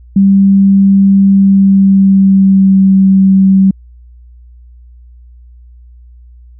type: tone with pitch glide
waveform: sine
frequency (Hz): 196 to 192.3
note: G3 to G3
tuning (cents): 0 to -33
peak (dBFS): -3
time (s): 0.16-3.71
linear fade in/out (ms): 5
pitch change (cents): -33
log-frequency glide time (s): 1.29-2.95
effects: added 60 Hz sine -34 dBFS peak until 6.59 s